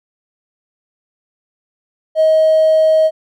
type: tone with hard clipping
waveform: triangle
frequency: 632 Hz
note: D#5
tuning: 27 cents sharp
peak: -8 dBFS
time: 2.15-3.11 s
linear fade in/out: 50 ms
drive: 3 dB
effects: none